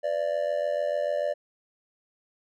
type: tone with amplitude modulation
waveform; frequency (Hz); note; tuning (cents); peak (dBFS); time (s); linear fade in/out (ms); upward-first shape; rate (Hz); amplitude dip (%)
triangle; 587.3; D5; 0; -19; 0.03-1.34; 20; sine; 86.8; 85
effects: none